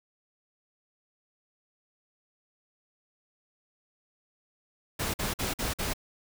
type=noise bursts; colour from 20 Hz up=pink; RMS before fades=-31 dBFS; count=5; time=4.99-5.936 s; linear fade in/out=10 ms; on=150 ms; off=49 ms; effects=none